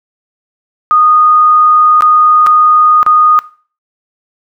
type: tone with dropouts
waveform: sine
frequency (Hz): 1234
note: D#6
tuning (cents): -15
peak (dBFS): -4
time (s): 0.91-3.39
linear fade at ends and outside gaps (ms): 0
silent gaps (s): 2.008-2.022 / 2.464-2.469 / 3.03-3.064
effects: noise-tail reverb RT60 0.4 s tail -19 dB re dry